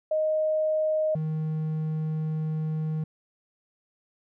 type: tone pair in turn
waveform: sine / triangle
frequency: 622.3 / 156.48 Hz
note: D#5 / D#3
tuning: 0 / +10 cents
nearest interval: 2 octaves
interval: 2390 cents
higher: first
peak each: -22 / -24 dBFS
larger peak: first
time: 0.11-1.15 / 1.15-3.04 s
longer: second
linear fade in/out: 5 ms
effects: none